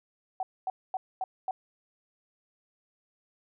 sine tone bursts, 753 Hz, F#5, 30 cents sharp, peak -28 dBFS, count 5, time 0.4-1.51 s, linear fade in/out 2 ms, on 30 ms, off 240 ms, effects none

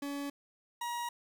40% pulse tone pair in turn, 283.2 / 952.6 Hz, C#4 / A#5, +37 / +37 cents, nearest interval octave + major sixth, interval 2100 cents, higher second, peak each -35 / -34 dBFS, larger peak second, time 0.02-0.3 / 0.81-1.09 s, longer neither, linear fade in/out 5 ms, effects 10-bit

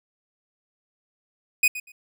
45% pulse tone with echo, 2489 Hz, D#7, in tune, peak -15 dBFS, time 1.63-1.68 s, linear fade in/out 5 ms, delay 120 ms, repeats 2, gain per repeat -15 dB, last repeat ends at 1.92 s, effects none

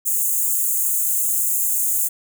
white high-pass noise, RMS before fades -20 dBFS, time 0.05-2.09 s, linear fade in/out 20 ms, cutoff 6600 Hz, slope 96 dB/octave, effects none

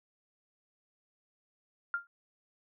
sine tone with exponential decay, 1396.9 Hz, F6, in tune, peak -26 dBFS, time 1.94-2.07 s, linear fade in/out 1 ms, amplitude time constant 28 ms, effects none

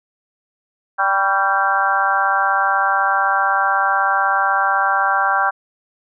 harmonic tone with a mistuned harmonic, 196 Hz, G3, in tune, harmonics 3 / 4 / 5 / 6 / 7 / 8, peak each -29 / -19 / -23 / -22 / -20 / -20 dBFS, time 0.98-5.51 s, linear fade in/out 20 ms, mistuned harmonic 6, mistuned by -59 cents, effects none

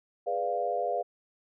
sine chord, G# diminished seventh, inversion none, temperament equal, 415.3 / 493.9 / 587.3 / 698.5 Hz, G#4 / B4 / D5 / F5, 0 / 0 / 0 / 0 cents, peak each -36 / -33 / -34 / -30 dBFS, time 0.26-1.03 s, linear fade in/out 20 ms, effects none

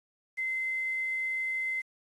sine tone with quantisation, 2065 Hz, C7, 23 cents flat, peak -29 dBFS, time 0.37-1.82 s, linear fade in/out 20 ms, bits 9, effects AAC 32 kbps

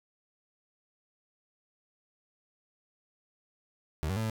30% pulse tone with pitch steps, 76.8 / 95.3 / 111.3 / 110.3 Hz, D#2 / G2 / A2 / A2, -22 / -48 / +20 / +5 cents, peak -27 dBFS, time 4.03-4.298 s, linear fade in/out 0 ms, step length 67 ms, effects none

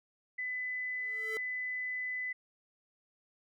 sine tone, 2005 Hz, B6, 26 cents sharp, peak -34 dBFS, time 0.38-2.33 s, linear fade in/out 10 ms
square tone with exponential growth, 439.3 Hz, A4, 3 cents flat, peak -37 dBFS, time 0.92-1.37 s, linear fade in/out 0 ms, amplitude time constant 96 ms
effects none

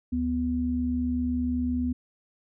sine tone pair together, 73.42 / 248.1 Hz, D2 / B3, 0 / +8 cents, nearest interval octave + major sixth, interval 2108 cents, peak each -31 / -25 dBFS, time 0.12-1.93 s, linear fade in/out 10 ms, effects none

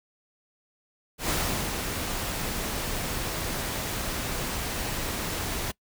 pink noise with ADSR envelope, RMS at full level -26 dBFS, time 1.18-5.72 s, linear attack 110 ms, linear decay 410 ms, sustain -5 dB, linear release 16 ms, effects noise-tail reverb RT60 0.1 s tail -23 dB re dry

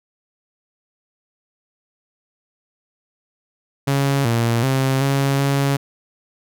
sawtooth tone with pitch steps, 138.7 / 116.5 / 133.5 / 137.9 / 139.1 Hz, C#3 / A#2 / C3 / C#3 / C#3, +1 / -1 / +35 / -9 / +6 cents, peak -12 dBFS, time 3.87-5.77 s, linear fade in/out 10 ms, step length 380 ms, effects none

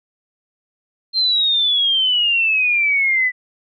sine exponential sweep, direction down, 4190 to 1975.5 Hz, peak -13 dBFS, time 1.13-3.32 s, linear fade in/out 50 ms, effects MP3 96 kbps

